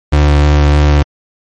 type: tone with vibrato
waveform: 35% pulse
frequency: 73.42 Hz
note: D2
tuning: in tune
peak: -4 dBFS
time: 0.12-1.03 s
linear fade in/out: 10 ms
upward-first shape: square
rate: 3.2 Hz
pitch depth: 9 cents each way
effects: low-pass 5000 Hz 12 dB/octave + MP3 48 kbps